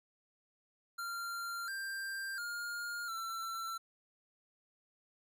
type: tone with pitch steps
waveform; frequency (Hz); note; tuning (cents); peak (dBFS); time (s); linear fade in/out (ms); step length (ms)
square; 1384 / 1583 / 1415 / 1346; F6 / G6 / F6 / E6; -16 / +17 / +22 / +36; -39; 0.98-3.78; 10; 700
effects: none